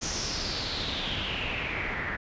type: noise with low-pass filter sweep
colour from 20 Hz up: pink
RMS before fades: -32 dBFS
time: 0.01-2.17 s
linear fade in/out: 20 ms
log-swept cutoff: 6300 to 1800 Hz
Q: 5.3
effects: resampled to 16000 Hz